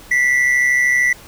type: tone pair together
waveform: triangle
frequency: 1962 / 2095 Hz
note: B6 / C7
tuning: -12 / +2 cents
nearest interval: minor second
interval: 114 cents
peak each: -11 / -20 dBFS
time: 0.11-1.13 s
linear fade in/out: 5 ms
effects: pink hiss -41 dBFS RMS until 1.27 s